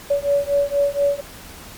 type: beating tone pair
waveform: sine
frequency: 566 / 570.2 Hz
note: C#5 / C#5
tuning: +36 / +49 cents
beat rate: 4.2 Hz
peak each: -19 dBFS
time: 0.1-1.21 s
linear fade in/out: 10 ms
effects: pink hiss -39 dBFS RMS until 1.77 s + MP3 96 kbps